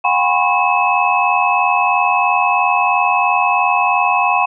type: tone cluster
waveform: sine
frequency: 723 / 806 / 1001 / 1081 / 2588 Hz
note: F#5 / G5 / B5 / C#6 / E7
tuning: -40 / +48 / +23 / -44 / -32 cents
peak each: -18 dBFS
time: 0.04-4.46 s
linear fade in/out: 10 ms
effects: none